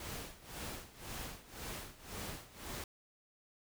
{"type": "noise with tremolo", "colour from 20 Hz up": "pink", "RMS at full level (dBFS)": -43, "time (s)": [0, 2.84], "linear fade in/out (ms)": 2, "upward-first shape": "sine", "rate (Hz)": 1.9, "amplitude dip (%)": 85, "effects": []}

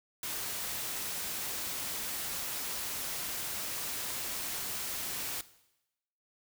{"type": "noise", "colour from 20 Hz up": "white", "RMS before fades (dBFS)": -37, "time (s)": [0.23, 5.41], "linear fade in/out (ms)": 2, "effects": ["noise-tail reverb RT60 0.9 s tail -17 dB re dry"]}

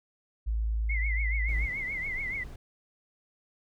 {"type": "tone", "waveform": "sine", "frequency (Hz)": 54.8, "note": "A1", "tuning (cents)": -6, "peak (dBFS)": -26, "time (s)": [0.46, 1.67], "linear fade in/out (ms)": 20}
{"type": "tone with vibrato", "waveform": "sine", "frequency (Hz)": 2093, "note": "C7", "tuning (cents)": 0, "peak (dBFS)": -31, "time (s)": [0.89, 2.44], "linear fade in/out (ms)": 10, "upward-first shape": "triangle", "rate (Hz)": 7, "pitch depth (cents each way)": 120}
{"type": "noise", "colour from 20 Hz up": "brown", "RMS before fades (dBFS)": -42, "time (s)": [1.48, 2.56], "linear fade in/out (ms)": 5}
{"effects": []}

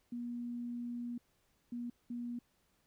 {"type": "tone bursts at uneven times", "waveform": "sine", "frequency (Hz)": 240, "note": "B3", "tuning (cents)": -49, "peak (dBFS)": -38, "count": 3, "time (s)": [[0.12, 1.18], [1.72, 1.9], [2.1, 2.39]], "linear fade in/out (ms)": 5, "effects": ["pink hiss -75 dBFS RMS until 2.86 s"]}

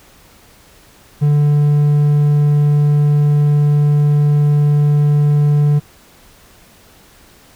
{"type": "tone", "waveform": "triangle", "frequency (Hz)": 146.83, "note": "D3", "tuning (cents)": 0, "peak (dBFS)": -7, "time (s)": [1.21, 5.8], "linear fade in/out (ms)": 20, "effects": ["pink hiss -46 dBFS RMS until 7.55 s"]}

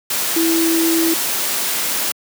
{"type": "tone in noise", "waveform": "sine", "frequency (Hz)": 329.6, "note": "E4", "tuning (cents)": 0, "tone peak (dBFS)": -14, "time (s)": [0.36, 1.14], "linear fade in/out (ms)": 5, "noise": "white", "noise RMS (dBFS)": -20, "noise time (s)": [0.1, 2.12], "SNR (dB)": 3, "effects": ["high-pass 200 Hz 12 dB/octave"]}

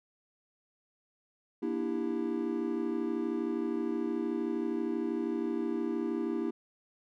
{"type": "chord", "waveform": "triangle", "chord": "E half-diminished seventh", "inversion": "second", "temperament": "just", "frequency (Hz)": [237.3, 296.7, 329.6, 395.6], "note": ["Bb3", "D4", "E4", "G4"], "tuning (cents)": [31, 18, 0, 16], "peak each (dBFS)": [-34, -35, -32, -35], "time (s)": [1.62, 6.51], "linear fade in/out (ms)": 10, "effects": []}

